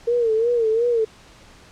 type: tone with vibrato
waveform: sine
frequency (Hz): 460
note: A#4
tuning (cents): -23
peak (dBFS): -16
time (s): 0.07-1.05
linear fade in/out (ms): 10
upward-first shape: sine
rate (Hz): 2.8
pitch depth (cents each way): 92
effects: pink hiss -48 dBFS RMS until 1.71 s + low-pass 7000 Hz 12 dB/octave